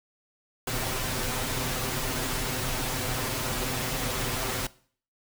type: noise with comb filter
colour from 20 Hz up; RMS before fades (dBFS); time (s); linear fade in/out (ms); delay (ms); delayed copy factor
pink; -30; 0.67-4.67; 5; 7.8; +0.75
effects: noise-tail reverb RT60 0.5 s tail -20 dB re dry